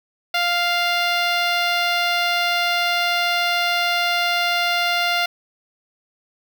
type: tone with notch filter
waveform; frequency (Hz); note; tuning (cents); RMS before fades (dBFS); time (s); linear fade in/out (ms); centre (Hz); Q
10% pulse; 698.5; F5; 0; -20; 0.34-5.26; 5; 10000; 0.85
effects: none